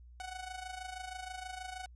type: tone with amplitude modulation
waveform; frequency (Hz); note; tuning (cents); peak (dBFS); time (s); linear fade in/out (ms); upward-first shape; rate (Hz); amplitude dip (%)
sawtooth; 743; F#5; +7; -35; 0.2-1.86; 0; sine; 26.3; 70
effects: added 60 Hz sine -52 dBFS peak until 1.95 s + resampled to 24000 Hz